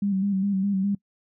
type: tone with vibrato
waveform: sine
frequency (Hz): 196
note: G3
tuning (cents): 0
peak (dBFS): -21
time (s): 0.02-0.95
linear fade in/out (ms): 5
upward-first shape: square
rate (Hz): 4.9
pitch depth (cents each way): 46
effects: noise-tail reverb RT60 0.1 s tail -23 dB re dry